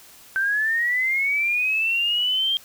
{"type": "linear sweep", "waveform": "sine", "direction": "up", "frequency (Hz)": [1539, 3206], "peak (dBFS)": -19, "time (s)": [0.36, 2.57], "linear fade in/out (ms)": 0, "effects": ["white hiss -48 dBFS RMS until 2.64 s"]}